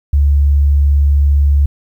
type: tone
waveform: sine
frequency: 71.3 Hz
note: C#2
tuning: 49 cents sharp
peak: -7 dBFS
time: 0.13-1.66 s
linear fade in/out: 5 ms
effects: 8-bit